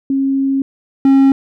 sine / triangle tone pair in turn, 271.3 / 271.3 Hz, C#4 / C#4, -37 / -37 cents, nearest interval unison, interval 0 cents, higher neither, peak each -12 / -4 dBFS, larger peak second, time 0.1-0.62 / 1.05-1.32 s, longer first, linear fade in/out 2 ms, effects none

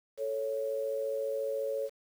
sine tone pair together, 440 / 554.4 Hz, A4 / C#5, 0 / 0 cents, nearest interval major third, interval 400 cents, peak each -35 / -32 dBFS, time 0.17-1.9 s, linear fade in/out 50 ms, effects 9-bit

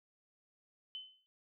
sine tone with exponential decay, 3043 Hz, F#7, 48 cents sharp, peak -39 dBFS, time 0.95-1.26 s, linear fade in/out 0 ms, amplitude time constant 67 ms, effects none

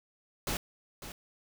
pink noise with echo, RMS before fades -33 dBFS, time 0.47-0.57 s, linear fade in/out 2 ms, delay 550 ms, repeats 1, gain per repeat -11 dB, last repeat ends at 1.12 s, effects none

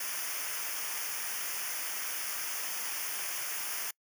white noise with comb filter, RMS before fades -36 dBFS, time 0-3.91 s, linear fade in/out 5 ms, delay 0.25 ms, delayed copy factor -0.85, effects noise-tail reverb RT60 0.1 s tail -26 dB re dry

